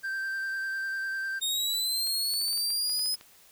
triangle tone with vibrato, 1568 Hz, G6, in tune, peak -28 dBFS, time 0.03-1.4 s, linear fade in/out 20 ms, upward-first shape square, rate 10 Hz, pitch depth 11 cents each way
sawtooth linear sweep, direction up, 3681 to 5090 Hz, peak -24 dBFS, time 1.41-3.16 s, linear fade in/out 20 ms
clicks, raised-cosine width 0.2 ms, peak -30 dBFS, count 12, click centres 2.071 / 2.339 / 2.415 / 2.483 / 2.53 / 2.575 / 2.704 / 2.896 / 2.994 / 3.059 / 3.143 / 3.211 s
effects white hiss -57 dBFS RMS until 3.51 s

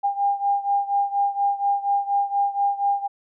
sine beating tone pair, 802 / 806.2 Hz, G5 / G5, +39 / +48 cents, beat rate 4.2 Hz, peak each -21 / -24 dBFS, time 0.03-3.08 s, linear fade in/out 20 ms, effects none

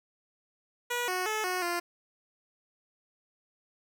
10% pulse tone with pitch steps, 484.3 / 367 / 432 / 365.6 / 347.6 Hz, B4 / F#4 / A4 / F#4 / F4, -34 / -14 / -32 / -21 / -8 cents, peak -21 dBFS, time 0.9-1.8 s, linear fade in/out 10 ms, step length 180 ms, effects none

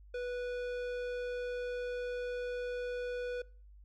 square tone with low-pass filter, 491.8 Hz, B4, 7 cents flat, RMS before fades -38 dBFS, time 0.14-3.42 s, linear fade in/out 5 ms, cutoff 3200 Hz, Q 0.57, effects noise-tail reverb RT60 0.4 s tail -23 dB re dry + added 50 Hz sine -53 dBFS peak until 3.84 s

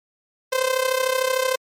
sawtooth tone with amplitude modulation, 518 Hz, C5, 17 cents flat, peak -12 dBFS, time 0.52-1.56 s, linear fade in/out 10 ms, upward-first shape sine, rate 33.3 Hz, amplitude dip 75%, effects MP3 64 kbps

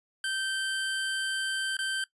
25% pulse tone with dropouts, 1557 Hz, G6, 12 cents flat, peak -25 dBFS, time 0.24-2.04 s, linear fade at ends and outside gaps 2 ms, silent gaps 1.769-1.789 s, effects noise-tail reverb RT60 0.1 s tail -19 dB re dry + resampled to 24000 Hz

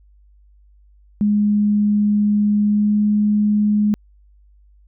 sine tone with pitch glide, 207.7 to 209.1 Hz, G#3 to G#3, 0 to +12 cents, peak -13 dBFS, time 1.21-3.94 s, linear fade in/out 0 ms, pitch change +12 cents, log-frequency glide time 2.63-2.95 s, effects added 50 Hz sine -48 dBFS peak until 4.87 s

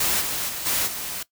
white noise with level steps, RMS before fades -22 / -27 / -31 / -23 / -31 dBFS, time 0-1.23 s, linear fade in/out 5 ms, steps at 0.2 / 0.48 / 0.65 / 0.86 s, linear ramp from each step 20 ms, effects noise-tail reverb RT60 0.1 s tail -19 dB re dry

